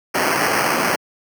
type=noise with sample-and-hold; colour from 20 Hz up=white; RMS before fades=-18 dBFS; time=0.14-0.96 s; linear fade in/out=10 ms; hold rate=3675 Hz; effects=high-pass 200 Hz 12 dB/octave